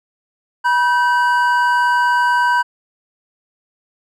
triangle tone pair together, 972 / 1543 Hz, B5 / G6, -28 / -28 cents, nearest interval minor sixth, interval 800 cents, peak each -12 / -15 dBFS, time 0.64-2.63 s, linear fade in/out 20 ms, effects none

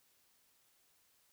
silence, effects white hiss -72 dBFS RMS until 1.32 s

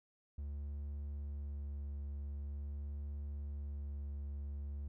triangle tone with vibrato, 71.6 Hz, D2, 43 cents flat, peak -38 dBFS, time 0.38-4.88 s, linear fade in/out 5 ms, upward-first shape sine, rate 0.45 Hz, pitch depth 11 cents each way, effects none

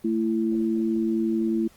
sine tone pair together, 222.7 / 334.1 Hz, A3 / E4, +21 / +23 cents, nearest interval perfect fifth, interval 702 cents, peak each -24 dBFS, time 0.04-1.68 s, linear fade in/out 10 ms, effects pink hiss -56 dBFS RMS until 1.76 s + Opus 24 kbps

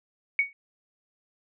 sine tone with exponential decay, 2235 Hz, C#7, 14 cents sharp, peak -16 dBFS, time 0.39-0.53 s, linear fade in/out 1 ms, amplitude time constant 30 ms, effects none

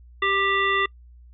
harmonic tone with a mistuned harmonic, 392 Hz, G4, in tune, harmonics 1 / 3 / 5 / 7 / 9, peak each -27 / -23 / -23 / -30 / -30 dBFS, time 0.22-0.86 s, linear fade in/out 5 ms, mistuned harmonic 3, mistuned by +17 cents, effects noise-tail reverb RT60 0.1 s tail -26 dB re dry + added 60 Hz sine -45 dBFS peak until 1.33 s

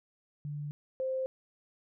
sine tone pair in turn, 146.83 / 523.2 Hz, D3 / C5, 0 / 0 cents, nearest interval octave + minor seventh, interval 2200 cents, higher second, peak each -35 / -30 dBFS, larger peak second, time 0.45-0.71 / 1-1.26 s, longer neither, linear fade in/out 0 ms, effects none

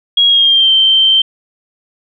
sine tone with pitch glide, 3300 to 3124 Hz, G#7 to G7, -12 to -7 cents, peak -6 dBFS, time 0.17-1.22 s, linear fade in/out 5 ms, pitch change -95 cents, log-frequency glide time 0.27-0.71 s, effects none

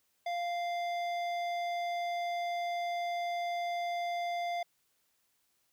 sine tone with hard clipping, 696 Hz, F5, 6 cents flat, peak -34 dBFS, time 0.26-4.63 s, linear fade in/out 5 ms, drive 12 dB, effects white hiss -75 dBFS RMS until 5.72 s

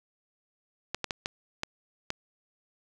clicks, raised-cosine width 0.2 ms, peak -13 dBFS, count 6, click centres 0.946 / 1.043 / 1.108 / 1.259 / 1.634 / 2.104 s, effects none

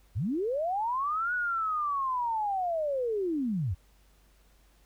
sine linear two-way sweep, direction up then down, 74 to 1480 to 74 Hz, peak -27 dBFS, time 0.15-3.75 s, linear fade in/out 20 ms, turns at 1.34 s, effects added 49 Hz sine -60 dBFS peak until 4.85 s + pink hiss -66 dBFS RMS until 4.85 s

